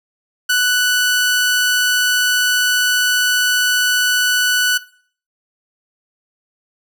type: tone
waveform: sawtooth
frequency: 1485 Hz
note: F#6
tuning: 6 cents sharp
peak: -9 dBFS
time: 0.49-4.78 s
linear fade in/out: 10 ms
effects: noise-tail reverb RT60 0.5 s tail -19 dB re dry